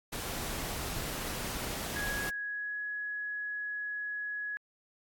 pink noise, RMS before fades -37 dBFS, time 0.12-2.3 s, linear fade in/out 10 ms
sine tone with pitch glide, 1661.2 to 1680.5 Hz, G#6 to G#6, 0 to +20 cents, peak -34 dBFS, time 1.96-4.57 s, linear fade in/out 0 ms, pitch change +20 cents, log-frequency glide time 2.28-2.79 s
effects AAC 64 kbps

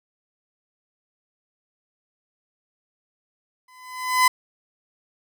30% pulse tone with exponential growth, 1012 Hz, B5, 42 cents sharp, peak -9 dBFS, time 3.68-4.28 s, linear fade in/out 5 ms, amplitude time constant 130 ms, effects none

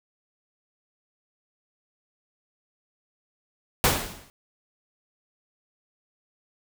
pink noise with exponential decay, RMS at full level -17 dBFS, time 3.84-4.3 s, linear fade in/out 0 ms, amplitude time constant 100 ms, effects none

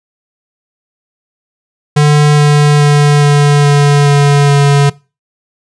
square tone with pitch steps, 148.2 / 147.18 / 146.16 / 145.15 / 144.15 / 143.15 / 142.16 Hz, D3 / D3 / D3 / D3 / D3 / D3 / C#3, +16 / +4 / -8 / -20 / -32 / -44 / +44 cents, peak -5 dBFS, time 1.96-4.9 s, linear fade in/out 10 ms, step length 420 ms, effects noise-tail reverb RT60 0.3 s tail -22 dB re dry + resampled to 22050 Hz

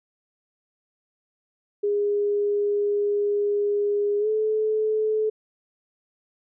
sine tone with pitch glide, 410.2 to 432.6 Hz, G#4 to A4, -21 to -29 cents, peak -20 dBFS, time 1.83-5.3 s, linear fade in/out 10 ms, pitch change +92 cents, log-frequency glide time 4.19-4.28 s, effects none

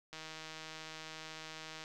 click train, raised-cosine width 0.2 ms, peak -29 dBFS, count 271, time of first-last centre 0.13-1.839 s, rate 158 Hz, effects none

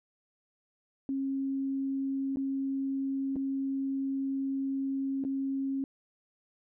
sine tone with dropouts, 271 Hz, C#4, 39 cents flat, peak -29 dBFS, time 1.09-5.84 s, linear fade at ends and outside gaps 1 ms, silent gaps 2.36-2.37 / 3.358-3.364 / 5.239-5.249 s, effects none

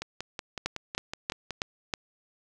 two click trains, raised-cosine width 0.2 ms, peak -11 / -17 dBFS, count 5 / 9, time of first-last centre 0.66-1.938 / 0.02-1.507 s, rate 3.13 / 5.38 Hz, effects none

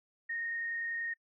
sine tone with frequency modulation, 1853 Hz, A#6, 11 cents flat, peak -34 dBFS, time 0.29-1.14 s, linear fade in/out 10 ms, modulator 30.4 Hz, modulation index 0.52, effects noise-tail reverb RT60 0.1 s tail -23 dB re dry

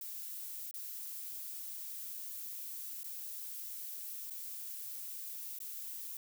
violet noise with dropouts, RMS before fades -44 dBFS, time 0.01-6.17 s, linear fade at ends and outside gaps 2 ms, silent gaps 0.712-0.74 / 3.033-3.042 / 4.3-4.306 / 5.588-5.602 s, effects none

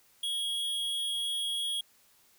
square tone with amplitude modulation, 3301 Hz, G#7, 11 cents flat, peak -29 dBFS, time 0.23-1.81 s, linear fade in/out 5 ms, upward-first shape sine, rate 238 Hz, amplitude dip 40%, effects white hiss -64 dBFS RMS until 2.38 s

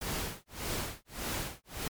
pink noise with tremolo, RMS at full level -34 dBFS, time 0.01-1.88 s, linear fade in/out 5 ms, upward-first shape sine, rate 1.7 Hz, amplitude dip 100%, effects MP3 96 kbps

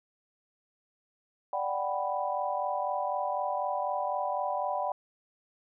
sine chord, G major seventh, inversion second, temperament equal, 587.3 / 740 / 784 / 987.8 Hz, D5 / F#5 / G5 / B5, 0 / 0 / 0 / 0 cents, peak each -34 dBFS, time 1.53-4.92 s, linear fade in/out 2 ms, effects none

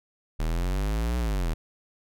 square exponential two-way sweep, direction up then down, 38.16 to 61.6 to 38.16 Hz, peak -25 dBFS, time 0.39-1.54 s, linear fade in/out 10 ms, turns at 1.18 s, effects none

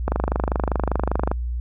click train, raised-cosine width 1 ms, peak -7 dBFS, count 32, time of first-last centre 0.08-1.315 s, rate 25.1 Hz, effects added 60 Hz sine -23 dBFS peak until 1.6 s

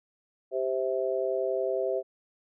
sine chord, C major, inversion second, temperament just, 392.4 / 523.3 / 654.1 Hz, G4 / C5 / E5, +2 / 0 / -14 cents, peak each -30 / -30 / -31 dBFS, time 0.51-2.03 s, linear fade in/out 50 ms, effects none

